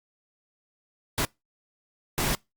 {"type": "noise bursts at uneven times", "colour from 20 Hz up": "pink", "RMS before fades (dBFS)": -26, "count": 2, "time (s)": [[1.18, 1.25], [2.18, 2.35]], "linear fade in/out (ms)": 0, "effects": ["noise-tail reverb RT60 0.2 s tail -24 dB re dry", "Opus 48 kbps"]}